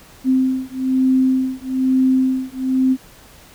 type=beating tone pair; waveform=sine; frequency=260 / 261.1 Hz; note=C4 / C4; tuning=-11 / -3 cents; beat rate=1.1 Hz; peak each=-17 dBFS; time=0.24-2.97 s; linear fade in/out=50 ms; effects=pink hiss -45 dBFS RMS until 3.54 s